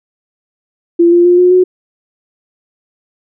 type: tone with pitch steps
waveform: sine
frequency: 341.7 / 347.7 / 353.8 / 359.9 / 366.2 Hz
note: F4 / F4 / F4 / F#4 / F#4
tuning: -38 / -8 / +23 / -48 / -18 cents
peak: -4 dBFS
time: 0.99-1.64 s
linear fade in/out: 10 ms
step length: 130 ms
effects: none